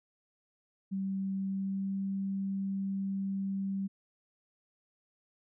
sine tone with pitch glide, 193.3 to 194.87 Hz, G3 to G3, -24 to -10 cents, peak -31 dBFS, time 0.91-3.88 s, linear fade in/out 20 ms, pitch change +14 cents, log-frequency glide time 1.42-1.96 s, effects none

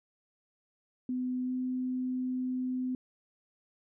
sine tone with pitch glide, 252.5 to 254.6 Hz, B3 to C4, +39 to -47 cents, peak -30 dBFS, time 1.09-2.95 s, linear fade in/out 2 ms, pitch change +14 cents, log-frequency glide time 1.44-1.51 s, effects none

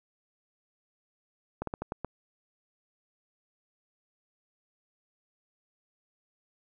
slowing click train, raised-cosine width 1 ms, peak -19 dBFS, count 6, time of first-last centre 1.62-2.047 s, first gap 53 ms, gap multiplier 1.24, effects none

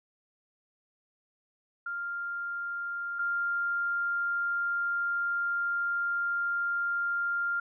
sine tone pair in turn, 1396.9 / 1396.9 Hz, F6 / F6, 0 / 0 cents, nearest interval unison, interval 0 cents, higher neither, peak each -32 / -27 dBFS, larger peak second, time 1.86-3.19 / 3.19-7.6 s, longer second, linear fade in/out 5 ms, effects none

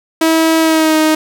sawtooth tone with pitch glide, 323.2 to 312.2 Hz, E4 to D#4, -34 to +6 cents, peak -5 dBFS, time 0.21-1.15 s, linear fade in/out 5 ms, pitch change -60 cents, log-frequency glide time 0.6-0.97 s, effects none

